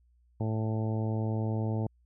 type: harmonic tone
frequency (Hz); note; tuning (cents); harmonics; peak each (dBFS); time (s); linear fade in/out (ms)
110; A2; 0; 1 / 2 / 3 / 4 / 5 / 6 / 7 / 8; -29 / -35 / -39 / -41 / -43 / -45 / -46 / -47; 0.4-1.87; 5
effects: added 60 Hz sine -62 dBFS peak until 2.05 s